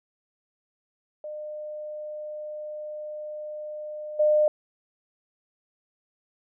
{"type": "tone with level steps", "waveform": "sine", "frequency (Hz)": 605, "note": "D#5", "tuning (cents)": -49, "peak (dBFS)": [-33, -17], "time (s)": [1.24, 4.48], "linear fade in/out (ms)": 2, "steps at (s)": 4.19, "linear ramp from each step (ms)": 10, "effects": []}